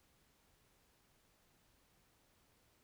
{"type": "silence", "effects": ["pink hiss -73 dBFS RMS until 2.83 s"]}